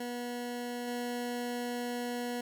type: tone with level steps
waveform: 20% pulse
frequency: 242.5 Hz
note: B3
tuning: 31 cents flat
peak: -31 / -29 dBFS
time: 0-2.41 s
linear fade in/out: 5 ms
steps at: 0.87 s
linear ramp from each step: 10 ms
effects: none